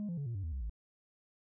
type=tone with pitch steps; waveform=sine; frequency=207.8 / 171.74 / 141.93 / 117.3 / 96.94 / 80.12 / 66.21 / 54.72 Hz; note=G#3 / F3 / C#3 / A#2 / G2 / E2 / C2 / A1; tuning=+1 / -29 / +41 / +11 / -19 / -49 / +21 / -9 cents; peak=-33 dBFS; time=0-0.696 s; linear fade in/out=0 ms; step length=87 ms; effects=tanh soft clip ceiling -34 dBFS